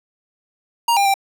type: tone with pitch steps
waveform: square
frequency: 937 / 800 / 785 Hz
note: A#5 / G5 / G5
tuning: +9 / +35 / +2 cents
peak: -14 dBFS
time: 0.88-1.141 s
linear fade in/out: 5 ms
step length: 87 ms
effects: none